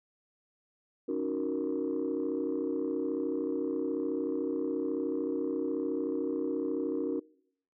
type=chord; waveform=sine; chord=D# minor seventh; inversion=third; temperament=equal; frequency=277.2 / 311.1 / 370 / 466.2 Hz; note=C#4 / D#4 / F#4 / A#4; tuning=0 / 0 / 0 / 0 cents; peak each=-34 dBFS; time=1.08-7.2 s; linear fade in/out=10 ms; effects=noise-tail reverb RT60 0.7 s tail -24 dB re dry + tanh soft clip ceiling -23 dBFS